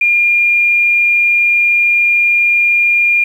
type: tone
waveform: sine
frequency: 2409 Hz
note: D7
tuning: 43 cents sharp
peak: -8 dBFS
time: 0.01-3.24 s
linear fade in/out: 5 ms
effects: 7-bit